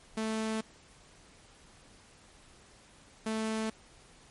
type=tone pair in turn; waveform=sawtooth; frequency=220 / 220 Hz; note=A3 / A3; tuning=0 / 0 cents; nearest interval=unison; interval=0 cents; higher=neither; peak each=-27 dBFS; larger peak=neither; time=0.17-0.61 / 3.26-3.7 s; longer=neither; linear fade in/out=5 ms; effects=pink hiss -58 dBFS RMS until 4.3 s + MP3 48 kbps